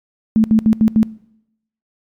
sine tone bursts at uneven times, 220 Hz, A3, in tune, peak -8 dBFS, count 5, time 0.36-0.44 / 0.51-0.59 / 0.66-0.73 / 0.81-0.88 / 0.96-1.03 s, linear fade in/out 0 ms, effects noise-tail reverb RT60 0.8 s tail -22 dB re dry + MP3 96 kbps

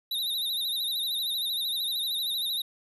square tone with vibrato, 3800 Hz, A#7, 33 cents sharp, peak -28 dBFS, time 0.11-2.62 s, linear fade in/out 5 ms, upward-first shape sine, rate 13 Hz, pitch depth 86 cents each way, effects none

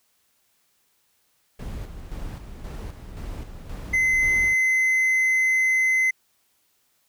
brown noise with tremolo, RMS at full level -33 dBFS, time 1.59-4.54 s, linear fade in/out 5 ms, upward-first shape square, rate 1.9 Hz, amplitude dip 50%
triangle tone, 2051 Hz, C7, 35 cents flat, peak -16 dBFS, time 3.93-6.11 s, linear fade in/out 10 ms
effects white hiss -67 dBFS RMS until 7.08 s

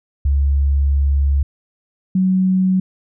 sine tone pair in turn, 69.9 / 186.95 Hz, C#2 / F#3, +15 / +18 cents, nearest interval octave + perfect fourth, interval 1703 cents, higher second, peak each -12 dBFS, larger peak neither, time 0.25-1.43 / 2.15-2.8 s, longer first, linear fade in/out 5 ms, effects none

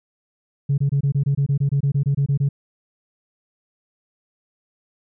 sine tone bursts, 140 Hz, C#3, 18 cents sharp, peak -14 dBFS, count 16, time 0.69-2.49 s, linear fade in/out 10 ms, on 90 ms, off 24 ms, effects tanh soft clip ceiling -13 dBFS

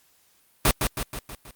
pink noise with echo, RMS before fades -18 dBFS, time 0.65-0.71 s, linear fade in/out 2 ms, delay 160 ms, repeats 5, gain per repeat -5 dB, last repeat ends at 1.51 s, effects white hiss -62 dBFS RMS until 1.55 s + Opus 48 kbps

